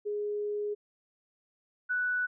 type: tone pair in turn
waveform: sine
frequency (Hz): 415.3 / 1482.5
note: G#4 / F#6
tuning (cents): 0 / +3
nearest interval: octave + minor seventh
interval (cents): 2203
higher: second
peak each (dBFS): -30 / -27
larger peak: second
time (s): 0.05-0.75 / 1.89-2.27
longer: first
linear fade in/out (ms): 20
effects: none